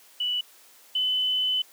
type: tone pair in turn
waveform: sine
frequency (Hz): 2960 / 3019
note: F#7 / F#7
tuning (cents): 0 / +34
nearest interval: unison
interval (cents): 34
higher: second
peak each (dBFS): -24 / -22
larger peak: second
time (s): 0.2-0.41 / 0.95-1.62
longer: second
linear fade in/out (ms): 5
effects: white hiss -54 dBFS RMS until 1.72 s + high-pass 300 Hz 12 dB/octave